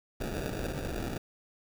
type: noise with sample-and-hold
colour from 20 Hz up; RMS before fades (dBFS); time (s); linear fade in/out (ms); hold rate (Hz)
pink; -35; 0.2-1.18; 10; 1050
effects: none